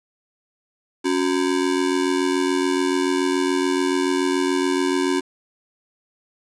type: ring-modulated tone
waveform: square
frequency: 322.7 Hz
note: E4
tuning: 37 cents flat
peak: -16 dBFS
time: 1.04-5.21 s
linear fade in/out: 20 ms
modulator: 43.5 Hz
effects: resampled to 22050 Hz + 7-bit